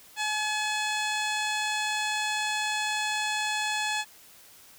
15% pulse tone with low-pass filter, 852 Hz, G#5, 44 cents sharp, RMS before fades -29 dBFS, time 0.16-4.05 s, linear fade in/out 50 ms, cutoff 6500 Hz, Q 2.4, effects white hiss -53 dBFS RMS until 4.78 s

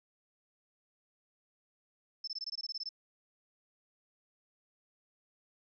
sine tone bursts, 5274 Hz, E8, in tune, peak -36 dBFS, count 12, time 2.24-2.891 s, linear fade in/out 5 ms, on 35 ms, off 21 ms, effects none

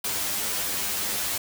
white noise with comb filter, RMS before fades -28 dBFS, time 0.04-1.38 s, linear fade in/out 5 ms, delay 10 ms, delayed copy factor +0.7, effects none

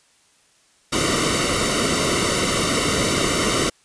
pink noise with comb filter, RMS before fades -20 dBFS, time 0.92-3.7 s, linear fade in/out 10 ms, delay 1.2 ms, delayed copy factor -0.85, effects white hiss -58 dBFS RMS until 3.84 s + resampled to 22050 Hz

